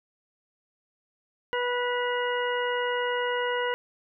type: harmonic tone with a mistuned harmonic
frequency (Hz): 490.1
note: B4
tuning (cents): -13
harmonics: 1 / 2 / 3 / 4 / 6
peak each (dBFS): -28 / -31 / -33 / -34 / -36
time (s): 1.53-3.74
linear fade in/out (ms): 0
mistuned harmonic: 6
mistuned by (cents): -42
effects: none